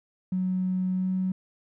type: tone with pitch glide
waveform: triangle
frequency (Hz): 185 to 186.61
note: F#3 to F#3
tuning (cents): 0 to +15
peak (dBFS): -20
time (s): 0.32-1.32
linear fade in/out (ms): 5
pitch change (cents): +15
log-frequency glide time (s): 0.93-1.1
effects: tanh soft clip ceiling -22 dBFS